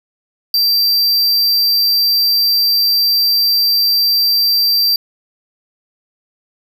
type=tone; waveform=square; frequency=4699 Hz; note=D8; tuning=in tune; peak=-11 dBFS; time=0.54-4.96 s; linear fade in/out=2 ms; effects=none